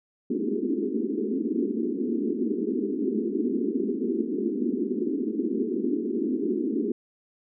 pink band-pass noise, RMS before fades -27 dBFS, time 0.3-6.92 s, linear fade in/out 5 ms, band 210 to 420 Hz, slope 96 dB/octave, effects none

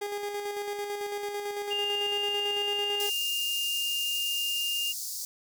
30% pulse tone with tremolo, 409.3 Hz, G#4, 25 cents flat, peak -28 dBFS, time 0.01-3.1 s, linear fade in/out 10 ms, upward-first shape square, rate 9 Hz, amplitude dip 35%
sine tone, 2810 Hz, F7, 10 cents sharp, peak -28 dBFS, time 1.7-4.93 s, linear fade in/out 20 ms
pink high-pass noise, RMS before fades -36 dBFS, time 3-5.25 s, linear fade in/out 0 ms, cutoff 4600 Hz, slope 48 dB/octave
effects none

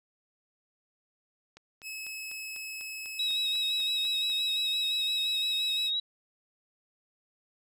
click train, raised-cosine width 0.2 ms, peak -32 dBFS, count 12, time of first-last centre 1.57-4.3 s, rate 4.03 Hz
sawtooth tone, 2583 Hz, E7, 36 cents flat, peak -34 dBFS, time 1.82-5.91 s, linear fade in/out 50 ms
sine tone with vibrato, 3826 Hz, A#7, 44 cents sharp, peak -27 dBFS, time 3.19-6 s, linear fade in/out 5 ms, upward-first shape sine, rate 5.8 Hz, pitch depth 36 cents each way
effects none

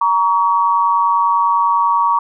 sine tone pair together, 940.1 / 1130 Hz, A#5 / C#6, +14 / +33 cents, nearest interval minor third, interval 319 cents, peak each -14 dBFS, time 0.01-2.19 s, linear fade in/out 5 ms, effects none

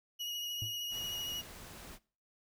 35% pulse tone with vibrato, 2895 Hz, F#7, 38 cents flat, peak -35 dBFS, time 0.19-1.42 s, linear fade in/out 20 ms, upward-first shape sine, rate 13 Hz, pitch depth 20 cents each way
triangle tone with exponential decay, 110 Hz, A2, in tune, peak -33 dBFS, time 0.62-0.8 s, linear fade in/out 0 ms, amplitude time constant 38 ms
pink noise, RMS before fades -50 dBFS, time 0.9-1.99 s, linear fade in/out 50 ms
effects noise-tail reverb RT60 0.4 s tail -21 dB re dry

